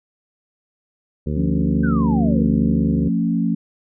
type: harmonic tone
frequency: 75 Hz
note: D2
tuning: 37 cents sharp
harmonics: 1 / 2 / 3 / 4 / 5 / 6 / 7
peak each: -24 / -24 / -26 / -35 / -32 / -34 / -39 dBFS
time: 1.26-3.09 s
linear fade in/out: 10 ms
type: chord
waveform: sine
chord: F augmented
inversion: none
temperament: equal with one note detuned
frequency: 174.61 / 225.5 / 277.2 Hz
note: F3 / A3 / C#4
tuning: 0 / +43 / 0 cents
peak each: -20 / -20 / -23 dBFS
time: 1.36-3.55 s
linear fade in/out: 10 ms
type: exponential sweep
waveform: sine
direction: down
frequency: 1575 to 453.4 Hz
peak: -27 dBFS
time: 1.83-2.43 s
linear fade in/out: 10 ms
effects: none